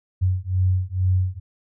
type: beating tone pair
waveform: sine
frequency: 91.5 / 93.7 Hz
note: F#2 / F#2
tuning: -19 / +22 cents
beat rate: 2.2 Hz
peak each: -21 / -21 dBFS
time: 0.21-1.4 s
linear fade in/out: 20 ms
effects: none